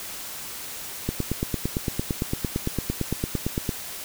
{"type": "click train", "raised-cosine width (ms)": 3, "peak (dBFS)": -11, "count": 24, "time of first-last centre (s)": [1.09, 3.692], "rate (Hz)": 8.84, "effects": ["white hiss -36 dBFS RMS until 4.04 s"]}